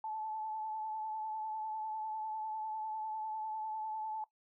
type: tone with vibrato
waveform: sine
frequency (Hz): 870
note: A5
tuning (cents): -20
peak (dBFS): -37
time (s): 0.04-4.24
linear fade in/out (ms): 2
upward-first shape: sine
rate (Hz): 10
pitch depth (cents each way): 27
effects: noise-tail reverb RT60 0.1 s tail -17 dB re dry